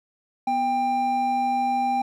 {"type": "tone pair together", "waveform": "triangle", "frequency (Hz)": [246.9, 793.4], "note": ["B3", "G5"], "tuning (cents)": [0, 21], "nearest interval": "octave + minor sixth", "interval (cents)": 2021, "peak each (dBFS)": [-28, -19], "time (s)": [0.47, 2.02], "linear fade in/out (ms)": 5, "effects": []}